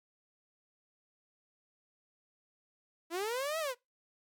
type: linear two-way sweep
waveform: sawtooth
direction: up then down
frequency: 321.1 to 659.3 to 468.5 Hz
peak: -29 dBFS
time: 3.1-3.75 s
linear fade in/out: 50 ms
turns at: 3.59 s
effects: noise-tail reverb RT60 0.2 s tail -23 dB re dry + MP3 96 kbps